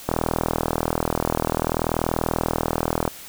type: click train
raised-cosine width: 1 ms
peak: -6 dBFS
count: 122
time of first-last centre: 0.09-3.078 s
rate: 40.5 Hz
effects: white hiss -40 dBFS RMS until 3.28 s